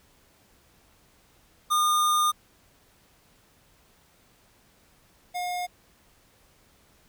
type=tone pair in turn; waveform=square; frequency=1215 / 716.2 Hz; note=D#6 / F5; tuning=-42 / +43 cents; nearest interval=major sixth; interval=915 cents; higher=first; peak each=-21 / -29 dBFS; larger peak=first; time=1.7-2.32 / 5.34-5.67 s; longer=first; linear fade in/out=20 ms; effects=pink hiss -61 dBFS RMS until 7.08 s